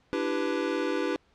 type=chord; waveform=square; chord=E minor seventh; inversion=third; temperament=equal with one note detuned; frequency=293.7 / 333.8 / 392 / 493.9 Hz; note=D4 / E4 / G4 / B4; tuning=0 / +22 / 0 / 0 cents; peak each=-33 dBFS; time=0.13-1.16 s; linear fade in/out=0 ms; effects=pink hiss -65 dBFS RMS until 1.34 s + low-pass 4000 Hz 12 dB/octave